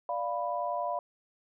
sine chord, B diminished, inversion first, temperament equal, 587.3 / 698.5 / 987.8 Hz, D5 / F5 / B5, 0 / 0 / 0 cents, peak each -35 / -33 / -34 dBFS, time 0.09-0.99 s, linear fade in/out 2 ms, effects none

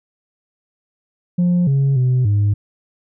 sine tone with pitch steps, 176.7 / 137.5 / 127.1 / 102.7 Hz, F3 / C#3 / C3 / G#2, +21 / -14 / -50 / -19 cents, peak -10 dBFS, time 1.38-2.54 s, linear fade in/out 10 ms, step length 290 ms, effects tanh soft clip ceiling -11 dBFS

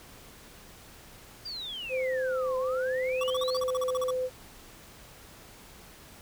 sine exponential two-way sweep, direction down then up, 4860 to 1007 to 4860 Hz, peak -35 dBFS, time 1.45-3.6 s, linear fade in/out 10 ms, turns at 2.57 s
sine tone with pitch glide, 517 to 509.9 Hz, C5 to C5, -21 to -45 cents, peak -27 dBFS, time 1.89-4.3 s, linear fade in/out 50 ms, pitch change -24 cents, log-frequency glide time 2.18-4.03 s
square tone bursts, 1140 Hz, C#6, 48 cents sharp, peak -32 dBFS, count 14, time 3.21-4.107 s, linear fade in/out 2 ms, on 26 ms, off 41 ms
effects pink hiss -51 dBFS RMS until 6.21 s

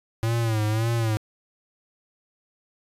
square tone with vibrato, 111.6 Hz, A2, 25 cents sharp, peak -22 dBFS, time 0.23-1.17 s, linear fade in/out 0 ms, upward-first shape sine, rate 1.8 Hz, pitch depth 84 cents each way, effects resampled to 32000 Hz

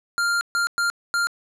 square tone bursts at uneven times, 1396.9 Hz, F6, in tune, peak -20 dBFS, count 4, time 0.18-0.41 / 0.55-0.67 / 0.78-0.9 / 1.14-1.27 s, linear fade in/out 0 ms, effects low-pass 10000 Hz 12 dB/octave

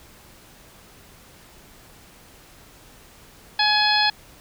harmonic tone, 843 Hz, G#5, 26 cents sharp, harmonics 1 / 2 / 3 / 4 / 5 / 6, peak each -22 / -23 / -27 / -24 / -22 / -27 dBFS, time 3.59-4.1 s, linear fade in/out 5 ms, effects pink hiss -49 dBFS RMS until 4.4 s

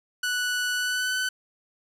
sawtooth tone with pitch glide, 1480 to 1507.6 Hz, F#6 to F#6, 0 to +32 cents, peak -21 dBFS, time 0.23-1.29 s, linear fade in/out 5 ms, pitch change +32 cents, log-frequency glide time 0.75-1.16 s, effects low-pass 12000 Hz 12 dB/octave

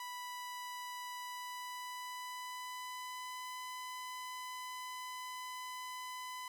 sawtooth tone with pitch glide, 987.8 to 1006.2 Hz, B5 to B5, 0 to +32 cents, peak -39 dBFS, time 0-6.48 s, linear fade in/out 2 ms, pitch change +32 cents, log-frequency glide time 1.19-3.54 s, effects none

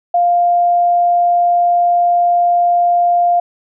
sine tone, 700 Hz, F5, 4 cents sharp, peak -9 dBFS, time 0.14-3.4 s, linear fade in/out 5 ms, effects none

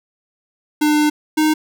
square tone pair in turn, 300.2 / 309 Hz, D4 / D#4, +38 / -12 cents, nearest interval minor second, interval 50 cents, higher second, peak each -13 / -13 dBFS, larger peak neither, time 0.81-1.1 / 1.37-1.54 s, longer first, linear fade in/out 10 ms, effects none

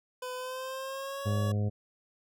25% pulse tone with pitch glide, 504 to 562.5 Hz, B4 to C#5, +35 to +25 cents, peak -32 dBFS, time 0.22-1.52 s, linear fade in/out 5 ms, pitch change +190 cents, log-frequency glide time 0.35-1.34 s
harmonic tone, 103.83 Hz, G#2, in tune, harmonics 1 / 2 / 3 / 4 / 5 / 6 / 7, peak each -27 / -35 / -47 / -42 / -43 / -48 / -50 dBFS, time 1.25-1.7 s, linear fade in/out 20 ms
effects none

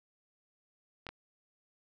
clicks, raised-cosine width 0.3 ms, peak -26 dBFS, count 2, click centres 1.067 / 1.09 s, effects none

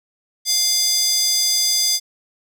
square tone with high-pass filter, 698.5 Hz, F5, in tune, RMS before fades -18 dBFS, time 0.45-2 s, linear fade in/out 50 ms, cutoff 5200 Hz, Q 3.7, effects none

